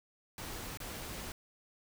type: noise with dropouts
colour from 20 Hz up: pink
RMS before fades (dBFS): -43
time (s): 0.38-1.32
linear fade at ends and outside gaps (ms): 1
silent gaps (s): 0.773-0.802
effects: none